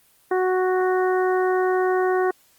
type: harmonic tone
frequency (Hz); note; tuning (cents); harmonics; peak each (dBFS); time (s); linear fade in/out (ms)
370; F#4; 0; 1 / 2 / 3 / 4 / 5; -19 / -25 / -29 / -31 / -33; 0.31-2.31; 5
effects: white hiss -58 dBFS RMS until 2.58 s + Opus 24 kbps